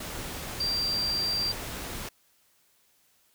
sine tone in noise, 4716 Hz, D8, 6 cents sharp, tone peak -26 dBFS, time 0.6-1.52 s, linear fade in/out 5 ms, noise pink, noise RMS -37 dBFS, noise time 0-2.09 s, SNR +8 dB, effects white hiss -66 dBFS RMS until 3.34 s

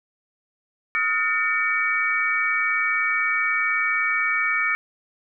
sine tone cluster, 1266 / 1422 / 1805 / 2265 Hz, D#6 / F6 / A6 / C#7, +30 / +31 / +44 / +37 cents, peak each -28 / -29 / -25 / -22 dBFS, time 0.95-4.75 s, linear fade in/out 0 ms, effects none

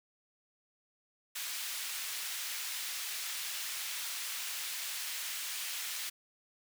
pink high-pass noise, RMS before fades -39 dBFS, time 1.35-6.1 s, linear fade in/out 10 ms, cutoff 2200 Hz, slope 12 dB/octave, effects none

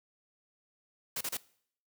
white noise bursts, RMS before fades -35 dBFS, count 3, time 1.16-1.371 s, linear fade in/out 5 ms, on 49 ms, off 32 ms, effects noise-tail reverb RT60 0.6 s tail -21 dB re dry + high-pass 80 Hz 12 dB/octave

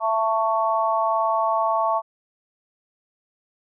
harmonic tone, 222.3 Hz, A3, 18 cents sharp, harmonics 3 / 4 / 5, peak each -23 / -23 / -23 dBFS, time 0-2.02 s, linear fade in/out 50 ms, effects none

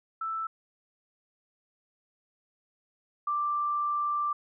sine tone pair in turn, 1322 / 1177.8 Hz, E6 / D6, +5 / +5 cents, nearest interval major second, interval 200 cents, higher first, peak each -30 / -26 dBFS, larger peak second, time 0.21-0.47 / 3.27-4.33 s, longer second, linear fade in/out 5 ms, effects none

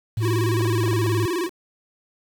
sine tone with pitch glide, 110 to 107.05 Hz, A2 to A2, 0 to -47 cents, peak -20 dBFS, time 0.17-1.26 s, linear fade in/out 5 ms, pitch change -47 cents, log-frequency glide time 0.65-1.13 s
square tone with vibrato, 349.2 Hz, F4, in tune, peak -23 dBFS, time 0.2-1.5 s, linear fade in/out 50 ms, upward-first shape square, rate 19 Hz, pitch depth 99 cents each way
clicks, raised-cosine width 1 ms, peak -20 dBFS, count 6, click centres 0.608 / 0.656 / 0.839 / 0.877 / 0.931 / 1.062 s
effects 7-bit

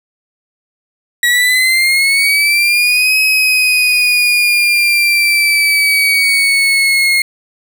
35% pulse linear two-way sweep, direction up then down, 1913 to 2553 to 2147 Hz, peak -7 dBFS, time 1.23-7.22 s, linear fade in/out 2 ms, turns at 3.19 s, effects none

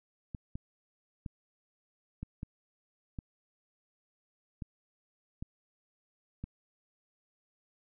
clicks, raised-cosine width 5 ms, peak -26 dBFS, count 9, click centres 0.348 / 0.555 / 1.262 / 2.23 / 2.431 / 3.188 / 4.622 / 5.425 / 6.44 s, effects none

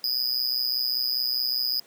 square tone with amplitude modulation, 4978 Hz, D#8, in tune, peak -20 dBFS, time 0.04-1.8 s, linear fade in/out 2 ms, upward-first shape sine, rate 125 Hz, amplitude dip 100%, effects pink hiss -55 dBFS RMS until 1.86 s + high-pass 200 Hz 12 dB/octave

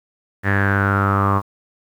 sawtooth tone with low-pass filter sweep, 99.2 Hz, G2, 21 cents sharp, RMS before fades -17 dBFS, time 0.43-1.42 s, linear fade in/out 50 ms, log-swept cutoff 1800 to 1100 Hz, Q 8.8, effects 8-bit

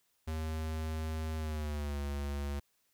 square tone with pitch glide, 79 to 71.2 Hz, D#2 to C#2, +27 to +47 cents, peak -35 dBFS, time 0.27-2.6 s, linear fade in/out 10 ms, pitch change -180 cents, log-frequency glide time 1.37-2 s, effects white hiss -75 dBFS RMS until 2.93 s

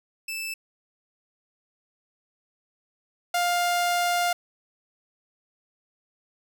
sawtooth tone pair in turn, 2637 / 702.9 Hz, E7 / F5, 0 / +11 cents, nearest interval octave + major seventh, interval 2289 cents, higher first, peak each -27 / -18 dBFS, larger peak second, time 0.28-0.54 / 3.34-4.33 s, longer second, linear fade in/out 5 ms, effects none

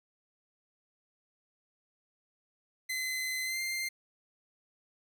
sawtooth tone with pitch glide, 2043 to 2097 Hz, C7 to C7, -42 to +3 cents, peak -29 dBFS, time 2.89-3.89 s, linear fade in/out 10 ms, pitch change +45 cents, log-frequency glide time 3.44-3.59 s, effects none

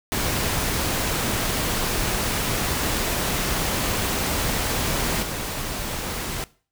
pink noise with level steps, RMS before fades -24 / -29 dBFS, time 0.12-6.44 s, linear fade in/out 0 ms, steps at 5.22 s, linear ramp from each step 10 ms, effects noise-tail reverb RT60 0.4 s tail -20 dB re dry

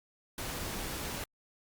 pink noise, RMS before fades -38 dBFS, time 0.38-1.24 s, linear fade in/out 2 ms, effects Opus 48 kbps

